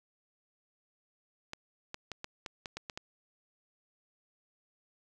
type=clicks; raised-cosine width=0.2 ms; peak=-22 dBFS; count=9; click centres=1.534 / 1.944 / 2.117 / 2.244 / 2.462 / 2.658 / 2.77 / 2.898 / 2.975 s; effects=none